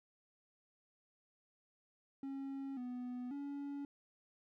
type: tone with pitch steps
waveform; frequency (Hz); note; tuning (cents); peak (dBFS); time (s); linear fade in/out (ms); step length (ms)
triangle; 272.7 / 247.8 / 283; C#4 / B3 / C#4; -28 / +6 / +36; -39; 2.23-3.85; 2; 540
effects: none

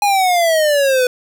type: exponential sweep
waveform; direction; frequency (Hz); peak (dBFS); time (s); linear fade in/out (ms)
square; down; 830.6 to 493.9; -12; 0.02-1.07; 2
effects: none

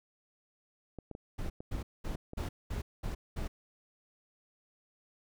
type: clicks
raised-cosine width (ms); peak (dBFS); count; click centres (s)
2; -29; 8; 0.987 / 1.113 / 1.151 / 1.462 / 1.605 / 2.151 / 2.334 / 2.764
type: noise bursts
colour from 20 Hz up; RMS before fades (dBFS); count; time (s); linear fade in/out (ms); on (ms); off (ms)
brown; -36; 7; 1.38-3.48; 10; 120; 210
effects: none

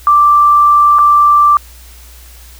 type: tone with dropouts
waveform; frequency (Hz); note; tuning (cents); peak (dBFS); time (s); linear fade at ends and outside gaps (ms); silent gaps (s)
sine; 1174.7; D6; 0; -4; 0.07-1.57; 1; 0.986-0.99
effects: added 60 Hz sine -35 dBFS peak until 2.59 s + white hiss -40 dBFS RMS until 2.59 s

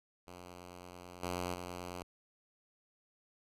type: tone with level steps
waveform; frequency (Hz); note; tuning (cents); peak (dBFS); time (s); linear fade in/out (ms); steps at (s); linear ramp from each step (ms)
5% pulse; 89.2; F2; +37; -38 / -25 / -31; 0.27-2.03; 5; 1.23 / 1.54; 5
effects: resampled to 32000 Hz

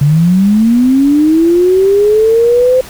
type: linear sweep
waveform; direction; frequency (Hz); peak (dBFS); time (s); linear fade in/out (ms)
sine; up; 138.9 to 518; -5; 0.01-2.81; 5
effects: pink hiss -31 dBFS RMS until 2.89 s

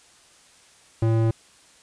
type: tone with band-pass filter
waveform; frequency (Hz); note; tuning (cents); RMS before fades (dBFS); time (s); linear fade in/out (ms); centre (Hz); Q
square; 112.9; A2; +45; -20; 1.02-1.31; 5; 230; 0.69
effects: white hiss -54 dBFS RMS until 1.82 s + resampled to 22050 Hz

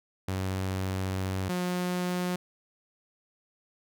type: tone pair in turn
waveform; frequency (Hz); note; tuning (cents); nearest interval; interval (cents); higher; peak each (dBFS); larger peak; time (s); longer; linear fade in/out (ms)
sawtooth; 94.6 / 179.51; F#2 / F3; +39 / +48; major seventh; 1109; second; -25 / -24; second; 0.28-1.49 / 1.49-2.36; first; 5
effects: none

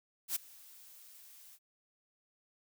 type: noise with ADSR envelope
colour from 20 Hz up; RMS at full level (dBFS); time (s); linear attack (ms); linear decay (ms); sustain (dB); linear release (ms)
blue; -32; 0.28-1.59; 78; 9; -24; 53
effects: none

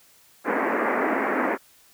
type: band-pass noise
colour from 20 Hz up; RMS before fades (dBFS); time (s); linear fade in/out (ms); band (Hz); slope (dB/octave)
pink; -24; 0.44-1.58; 50; 230 to 2100; 48
effects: white hiss -56 dBFS RMS until 1.93 s

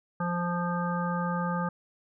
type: harmonic tone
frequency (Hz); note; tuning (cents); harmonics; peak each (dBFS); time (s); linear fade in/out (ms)
174.61; F3; 0; 1 / 3 / 5 / 7 / 9; -29 / -36 / -35 / -34 / -39; 0.2-1.69; 5
effects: none

